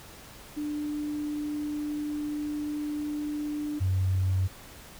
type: tone pair in turn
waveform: sine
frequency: 297.3 / 93.87 Hz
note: D4 / F#2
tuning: +21 / +25 cents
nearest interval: octave + minor sixth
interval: 1996 cents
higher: first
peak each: -29 / -22 dBFS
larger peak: second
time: 0.56-3.8 / 3.8-4.48 s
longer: first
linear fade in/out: 20 ms
effects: tanh soft clip ceiling -18 dBFS + pink hiss -48 dBFS RMS until 4.99 s